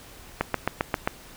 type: click train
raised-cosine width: 0.5 ms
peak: -7 dBFS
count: 6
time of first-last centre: 0.41-1.075 s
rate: 7.52 Hz
effects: pink hiss -47 dBFS RMS until 1.36 s